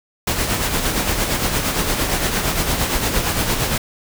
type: noise with tremolo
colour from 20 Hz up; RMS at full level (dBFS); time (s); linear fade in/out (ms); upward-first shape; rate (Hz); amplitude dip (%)
pink; -18; 0.27-3.78; 5; sine; 8.7; 45
effects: none